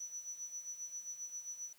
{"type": "tone with tremolo", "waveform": "sine", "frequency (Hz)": 5930, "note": "F#8", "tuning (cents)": 3, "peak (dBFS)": -40, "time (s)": [0, 1.73], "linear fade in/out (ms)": 5, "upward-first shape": "sine", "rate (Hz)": 7.5, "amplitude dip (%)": 70, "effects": ["white hiss -67 dBFS RMS until 1.78 s", "high-pass 80 Hz 12 dB/octave"]}